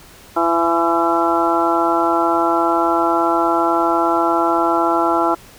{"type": "harmonic tone with a mistuned harmonic", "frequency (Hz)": 168.2, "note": "E3", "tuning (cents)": 35, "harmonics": [2, 3, 4, 5, 6, 7, 8], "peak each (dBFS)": [-19, -27, -20, -20, -22, -28, -20], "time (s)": [0.36, 5.35], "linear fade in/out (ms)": 10, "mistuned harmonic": 7, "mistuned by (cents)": -39, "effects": ["pink hiss -43 dBFS RMS until 5.58 s"]}